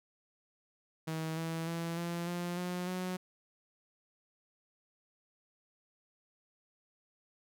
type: tone with pitch steps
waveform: sawtooth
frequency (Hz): 160 / 163.65 / 167.37 / 171.19 / 175.09 / 179.08 / 183.16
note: D#3 / E3 / E3 / F3 / F3 / F3 / F#3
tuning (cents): +49 / -12 / +27 / -34 / +5 / +44 / -17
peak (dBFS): -31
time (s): 1.07-3.17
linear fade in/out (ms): 10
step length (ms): 300
effects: none